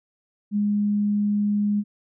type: tone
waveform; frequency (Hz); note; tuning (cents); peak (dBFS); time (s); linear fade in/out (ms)
sine; 206.4; G#3; -10; -19; 0.51-1.84; 50
effects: none